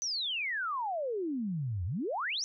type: exponential two-way sweep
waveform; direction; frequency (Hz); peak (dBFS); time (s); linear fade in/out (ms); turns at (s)
sine; down then up; 6160 to 82.5 to 6160; -31; 0.02-2.44; 0; 1.85
effects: none